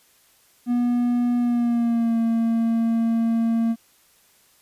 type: tone with pitch glide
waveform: triangle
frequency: 242.3 to 228.7 Hz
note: B3 to A#3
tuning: -33 to -33 cents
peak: -16 dBFS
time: 0.66-3.76 s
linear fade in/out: 50 ms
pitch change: -100 cents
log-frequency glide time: 1.38-2.18 s
effects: white hiss -58 dBFS RMS until 4.61 s + resampled to 32000 Hz